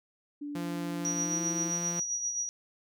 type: tone with pitch glide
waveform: sine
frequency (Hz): 290.7 to 324.4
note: D4 to E4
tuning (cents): -18 to -28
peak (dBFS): -35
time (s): 0.41-1.71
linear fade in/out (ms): 10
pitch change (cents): +190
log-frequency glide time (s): 1.21-1.41
type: tone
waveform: sawtooth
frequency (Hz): 172.3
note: F3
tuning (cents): -23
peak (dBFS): -31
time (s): 0.55-2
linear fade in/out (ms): 5
type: tone with tremolo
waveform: sine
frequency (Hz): 5790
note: F#8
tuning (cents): -38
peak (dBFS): -28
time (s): 1.05-2.49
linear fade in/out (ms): 0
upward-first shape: sine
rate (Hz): 7.6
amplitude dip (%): 50
effects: none